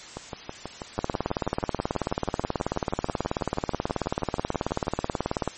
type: two click trains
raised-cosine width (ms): 1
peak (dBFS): -10 / -18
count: 84 / 30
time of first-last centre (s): 0.99-5.476 / 0.17-4.87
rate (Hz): 18.5 / 6.17
effects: white hiss -43 dBFS RMS until 5.57 s + MP3 32 kbps